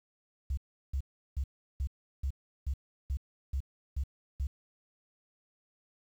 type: tone bursts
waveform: sine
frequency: 67.5 Hz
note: C#2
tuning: 45 cents flat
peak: -29 dBFS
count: 10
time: 0.5-4.47 s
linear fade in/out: 5 ms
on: 73 ms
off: 360 ms
effects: 10-bit